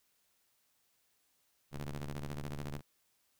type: ring-modulated tone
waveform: sawtooth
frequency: 73.4 Hz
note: D2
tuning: in tune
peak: -32 dBFS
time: 1.71-2.82 s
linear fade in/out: 50 ms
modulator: 66.4 Hz
effects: white hiss -75 dBFS RMS until 3.39 s